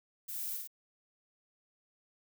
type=noise with echo; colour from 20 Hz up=violet; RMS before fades=-41 dBFS; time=0.28-0.57 s; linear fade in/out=10 ms; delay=53 ms; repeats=2; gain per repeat=-2 dB; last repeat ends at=0.676 s; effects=none